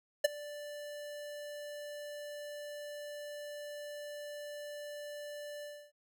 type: tone with ADSR envelope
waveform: square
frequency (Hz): 587.3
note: D5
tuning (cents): 0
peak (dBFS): -21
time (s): 0.24-5.92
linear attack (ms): 9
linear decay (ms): 17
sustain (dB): -22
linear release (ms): 290
effects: none